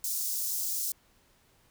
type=high-pass noise; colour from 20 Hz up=white; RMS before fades=-32 dBFS; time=0.04-0.92 s; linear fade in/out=2 ms; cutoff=5200 Hz; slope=24 dB/octave; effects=pink hiss -65 dBFS RMS until 1.7 s